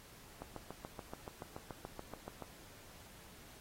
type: click train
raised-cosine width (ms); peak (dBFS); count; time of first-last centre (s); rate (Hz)
1; -30; 15; 0.42-2.423; 6.99
effects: pink hiss -58 dBFS RMS until 3.6 s + AAC 48 kbps